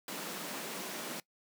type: high-pass noise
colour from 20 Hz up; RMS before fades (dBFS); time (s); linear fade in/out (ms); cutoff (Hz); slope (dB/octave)
pink; -41; 0.08-1.2; 2; 170; 48
effects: noise-tail reverb RT60 0.1 s tail -21 dB re dry